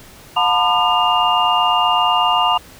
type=tone cluster; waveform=sine; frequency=721 / 896 / 1004 / 1208 / 2814 Hz; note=F#5 / A5 / B5 / D6 / F7; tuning=-45 / +31 / +28 / +48 / +12 cents; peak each=-19 dBFS; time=0.36-2.58 s; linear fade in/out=10 ms; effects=pink hiss -42 dBFS RMS until 2.79 s